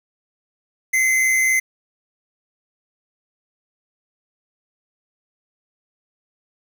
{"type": "tone pair together", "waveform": "square", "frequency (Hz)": [2054, 2178], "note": ["C7", "C#7"], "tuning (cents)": [-33, -31], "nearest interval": "minor second", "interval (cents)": 102, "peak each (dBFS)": [-16, -27], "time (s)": [0.93, 1.6], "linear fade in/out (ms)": 10, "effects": ["8-bit"]}